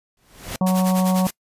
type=noise with exponential growth; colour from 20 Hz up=pink; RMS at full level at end=-26 dBFS; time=0.17-0.56 s; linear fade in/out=2 ms; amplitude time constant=83 ms
type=harmonic tone; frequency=185.7 Hz; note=F#3; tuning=7 cents sharp; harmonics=1 / 3 / 4 / 5 / 6; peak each=-16 / -26 / -28 / -30 / -32 dBFS; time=0.61-1.27 s; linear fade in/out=2 ms
type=noise with tremolo; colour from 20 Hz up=white; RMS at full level=-28 dBFS; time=0.66-1.31 s; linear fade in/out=10 ms; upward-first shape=sine; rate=10 Hz; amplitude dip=80%
effects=noise-tail reverb RT60 0.1 s tail -24 dB re dry + resampled to 32000 Hz